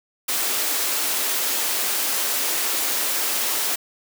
white high-pass noise, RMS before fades -23 dBFS, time 0.28-3.76 s, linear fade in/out 10 ms, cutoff 260 Hz, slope 24 dB/octave, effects none

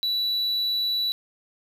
triangle tone, 3944 Hz, B7, 3 cents flat, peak -21 dBFS, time 0.03-1.12 s, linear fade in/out 0 ms, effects none

